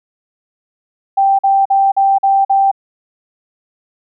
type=tone bursts; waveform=sine; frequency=784 Hz; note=G5; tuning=in tune; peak=-8 dBFS; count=6; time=1.17-2.715 s; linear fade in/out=10 ms; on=220 ms; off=45 ms; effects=none